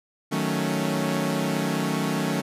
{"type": "chord", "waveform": "sawtooth", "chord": "D# half-diminished seventh", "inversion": "none", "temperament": "equal", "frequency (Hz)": [155.56, 185, 220, 277.2], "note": ["D#3", "F#3", "A3", "C#4"], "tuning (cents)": [0, 0, 0, 0], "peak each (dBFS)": -25, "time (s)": [0.31, 2.42], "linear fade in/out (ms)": 20, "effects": ["resampled to 32000 Hz"]}